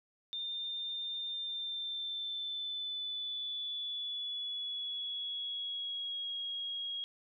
sine tone with pitch glide, 3608 to 3289 Hz, A7 to G#7, +43 to -18 cents, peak -36 dBFS, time 0.33-7.04 s, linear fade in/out 0 ms, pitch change -161 cents, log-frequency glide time 1.28-6.36 s, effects none

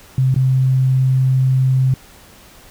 sine tone with dropouts, 130.81 Hz, C3, in tune, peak -11 dBFS, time 0.18-1.94 s, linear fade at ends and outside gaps 2 ms, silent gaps 0.343-0.361 s, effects pink hiss -44 dBFS RMS until 2.7 s

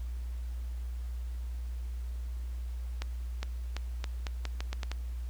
accelerating click train, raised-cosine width 0.2 ms, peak -19 dBFS, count 10, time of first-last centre 3.02-4.916 s, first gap 410 ms, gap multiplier 0.82, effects added 60 Hz sine -34 dBFS peak until 5.29 s + pink hiss -59 dBFS RMS until 5.29 s

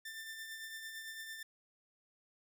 sawtooth tone with tremolo, 1784 Hz, A6, 23 cents sharp, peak -39 dBFS, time 0.05-1.43 s, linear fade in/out 5 ms, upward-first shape triangle, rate 8.9 Hz, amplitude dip 45%, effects none

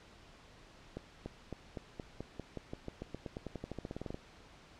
accelerating click train, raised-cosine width 2 ms, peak -27 dBFS, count 26, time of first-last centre 0.97-4.144 s, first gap 290 ms, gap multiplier 0.92, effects pink hiss -58 dBFS RMS until 4.79 s + low-pass 5000 Hz 12 dB/octave

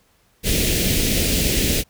pink band-stop noise, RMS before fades -19 dBFS, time 0.43-1.84 s, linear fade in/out 50 ms, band 520 to 2200 Hz, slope 24 dB/octave, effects pink hiss -60 dBFS RMS until 1.89 s

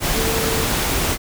sine tone in noise, 448.3 Hz, A4, 32 cents sharp, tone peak -24 dBFS, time 0.14-0.67 s, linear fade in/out 50 ms, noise pink, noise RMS -20 dBFS, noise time 0-1.18 s, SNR -7 dB, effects none

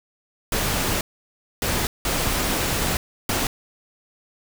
pink noise bursts at uneven times, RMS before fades -23 dBFS, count 4, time 0.52-1.01 / 1.62-1.87 / 2.05-2.97 / 3.29-3.47 s, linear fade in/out 2 ms, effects none

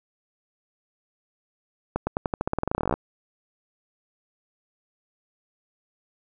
accelerating click train, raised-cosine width 1 ms, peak -10 dBFS, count 22, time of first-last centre 1.96-2.94 s, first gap 110 ms, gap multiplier 0.9, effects none

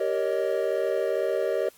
triangle chord, Eb dominant seventh, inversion first, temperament just, 388.9 / 466.7 / 560 / 622.3 Hz, G4 / Bb4 / Db5 / Eb5, -14 / +2 / +18 / 0 cents, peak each -27 dBFS, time 0-1.69 s, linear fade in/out 5 ms, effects white hiss -56 dBFS RMS until 1.77 s + AAC 64 kbps

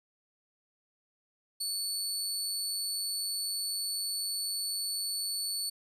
25% pulse tone, 4452 Hz, C#8, 7 cents sharp, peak -27 dBFS, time 1.6-5.7 s, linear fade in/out 10 ms, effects none

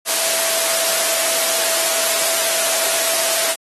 sine tone in noise, 659.3 Hz, E5, in tune, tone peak -26 dBFS, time 0.05-3.56 s, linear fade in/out 50 ms, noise white, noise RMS -18 dBFS, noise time 0.05-3.56 s, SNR -11 dB, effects high-pass 400 Hz 12 dB/octave + AAC 32 kbps

